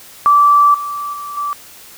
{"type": "tone with level steps", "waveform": "sine", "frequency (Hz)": 1162, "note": "D6", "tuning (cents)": -19, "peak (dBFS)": [-6, -20, -24, -17], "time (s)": [0.26, 1.53], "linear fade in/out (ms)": 0, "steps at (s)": [0.74, 1.13, 1.37], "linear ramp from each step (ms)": 5, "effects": ["white hiss -39 dBFS RMS until 1.97 s"]}